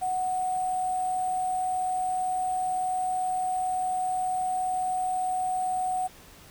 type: tone with sample-and-hold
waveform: sine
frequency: 739 Hz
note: F#5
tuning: 2 cents flat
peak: -25 dBFS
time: 0.01-6.08 s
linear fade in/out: 20 ms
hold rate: 8820 Hz
effects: pink hiss -51 dBFS RMS until 6.5 s